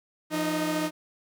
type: tone cluster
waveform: sawtooth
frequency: 171.6 / 307.6 / 629 Hz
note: F3 / D#4 / D#5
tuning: -30 / -20 / +19 cents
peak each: -30 / -23 / -31 dBFS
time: 0.3-0.91 s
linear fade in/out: 50 ms
effects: none